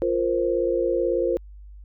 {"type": "chord", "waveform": "sine", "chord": "F suspended fourth", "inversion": "none", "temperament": "just", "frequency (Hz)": [349.2, 465.6, 523.8], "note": ["F4", "Bb4", "C5"], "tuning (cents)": [0, -2, 2], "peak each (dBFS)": [-24, -25, -24], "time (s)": [0.02, 1.37], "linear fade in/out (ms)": 0, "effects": ["added 50 Hz sine -40 dBFS peak until 1.84 s"]}